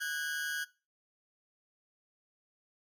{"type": "tone pair together", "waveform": "40% pulse", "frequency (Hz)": [1480, 1631.4], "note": ["F#6", "G#6"], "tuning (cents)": [0, -31], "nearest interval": "major second", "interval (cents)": 169, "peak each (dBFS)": [-37, -35], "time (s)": [0, 0.65], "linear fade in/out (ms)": 20, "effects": ["noise-tail reverb RT60 0.3 s tail -19 dB re dry"]}